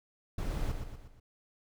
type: noise with echo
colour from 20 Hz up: brown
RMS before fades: -33 dBFS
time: 0.38-0.72 s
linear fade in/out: 5 ms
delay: 120 ms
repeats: 4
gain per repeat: -6 dB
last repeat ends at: 1.2 s
effects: none